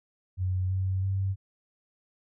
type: tone with pitch steps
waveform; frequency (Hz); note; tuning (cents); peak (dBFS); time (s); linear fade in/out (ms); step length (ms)
sine; 92.5 / 94.5 / 96.54; F#2 / F#2 / G2; 0 / +37 / -26; -25; 0.37-1.36; 50; 330
effects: none